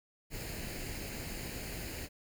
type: noise with comb filter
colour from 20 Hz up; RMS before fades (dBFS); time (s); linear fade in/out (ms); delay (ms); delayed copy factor
pink; -41; 0.3-2.09; 50; 0.43; +0.6
effects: none